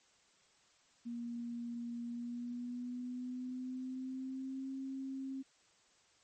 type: tone with pitch glide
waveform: sine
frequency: 236.8 to 267.3 Hz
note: A#3 to C4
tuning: +27 to +37 cents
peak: -39 dBFS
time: 1.05-5.43 s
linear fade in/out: 20 ms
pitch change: +210 cents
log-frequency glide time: 2.04-4.7 s
effects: white hiss -69 dBFS RMS until 6.23 s + MP3 32 kbps